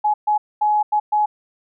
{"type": "tone bursts at uneven times", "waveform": "sine", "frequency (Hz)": 843, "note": "G#5", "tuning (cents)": 26, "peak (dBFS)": -14, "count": 5, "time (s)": [[0.04, 0.14], [0.27, 0.38], [0.61, 0.83], [0.92, 1], [1.12, 1.26]], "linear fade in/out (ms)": 10, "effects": []}